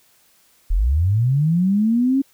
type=linear sweep; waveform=sine; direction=up; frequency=34.65 to 276.9 Hz; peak=-14 dBFS; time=0.7-2.22 s; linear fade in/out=10 ms; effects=white hiss -57 dBFS RMS until 2.33 s